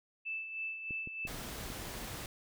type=tone with tremolo; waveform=sine; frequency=2637 Hz; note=E7; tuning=in tune; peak=-35 dBFS; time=0.25-1.28 s; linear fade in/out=20 ms; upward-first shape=sine; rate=3.2 Hz; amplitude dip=55%
type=clicks; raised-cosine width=3 ms; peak=-33 dBFS; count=6; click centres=0.908 / 1.074 / 1.252 / 1.345 / 1.612 / 1.702 s
type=noise; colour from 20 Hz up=pink; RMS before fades=-43 dBFS; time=1.27-2.26 s; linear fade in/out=2 ms
effects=none